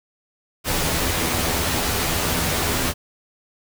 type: noise with comb filter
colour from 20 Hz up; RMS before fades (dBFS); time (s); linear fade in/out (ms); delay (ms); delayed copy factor
pink; -22; 0.64-2.94; 50; 12; +0.65
effects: none